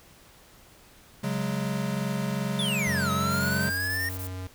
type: chord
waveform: square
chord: C# suspended fourth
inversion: none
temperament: equal with one note detuned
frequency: 137.55 / 185 / 207.7 Hz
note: C#3 / F#3 / G#3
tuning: -13 / 0 / 0 cents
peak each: -32 dBFS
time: 1.23-3.7 s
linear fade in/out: 10 ms
type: exponential two-way sweep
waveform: square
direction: down then up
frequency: 3599 to 1265 to 1853 Hz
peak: -28 dBFS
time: 2.59-4.09 s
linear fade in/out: 2 ms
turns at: 3.11 s
type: tone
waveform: square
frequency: 92.5 Hz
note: F#2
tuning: in tune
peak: -34 dBFS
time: 2.87-4.47 s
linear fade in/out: 0 ms
type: noise bursts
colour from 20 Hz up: violet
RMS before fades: -39 dBFS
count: 10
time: 3.31-4.27 s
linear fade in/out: 0 ms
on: 78 ms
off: 20 ms
effects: pink hiss -54 dBFS RMS until 4.54 s